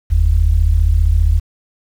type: tone pair together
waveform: sine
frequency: 44.42 / 79.4 Hz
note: F1 / D#2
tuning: +30 / +36 cents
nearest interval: minor seventh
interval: 1006 cents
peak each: -12 dBFS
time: 0.1-1.4 s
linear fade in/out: 20 ms
effects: 7-bit